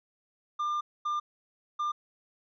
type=tone bursts at uneven times; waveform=triangle; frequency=1198 Hz; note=D6; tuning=34 cents sharp; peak=-26 dBFS; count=3; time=0.59-0.81 / 1.05-1.2 / 1.79-1.92 s; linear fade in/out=10 ms; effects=resampled to 16000 Hz